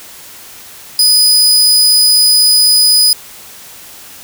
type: tone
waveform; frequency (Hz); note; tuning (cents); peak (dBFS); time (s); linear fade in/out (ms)
sawtooth; 4978; D#8; 0; -3; 0.99-3.13; 2
effects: white hiss -34 dBFS RMS until 4.23 s